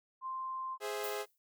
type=tone; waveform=sine; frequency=1046.5 Hz; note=C6; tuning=in tune; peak=-37 dBFS; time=0.21-0.78 s; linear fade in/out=50 ms
type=chord; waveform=sawtooth; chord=Ab augmented; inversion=none; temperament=equal; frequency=415.3 / 523.3 / 659.3 Hz; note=Ab4 / C5 / E5; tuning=0 / 0 / 0 cents; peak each=-34 / -39 / -40 dBFS; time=0.8-1.26 s; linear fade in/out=50 ms
type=noise with exponential decay; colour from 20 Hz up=violet; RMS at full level=-41 dBFS; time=1.04-1.38 s; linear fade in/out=0 ms; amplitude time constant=72 ms
effects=noise-tail reverb RT60 0.1 s tail -26 dB re dry